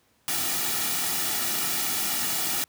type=noise with comb filter; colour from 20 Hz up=white; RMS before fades=-27 dBFS; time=0.28-2.64 s; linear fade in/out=0 ms; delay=1.9 ms; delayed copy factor=-0.6; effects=pink hiss -65 dBFS RMS until 2.68 s + high-pass 80 Hz 12 dB/octave